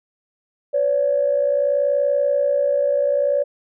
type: tone pair together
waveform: sine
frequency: 511 / 571.6 Hz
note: C5 / D5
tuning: -41 / -47 cents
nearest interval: major second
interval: 194 cents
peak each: -22 / -16 dBFS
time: 0.73-3.44 s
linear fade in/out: 20 ms
effects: tanh soft clip ceiling -8 dBFS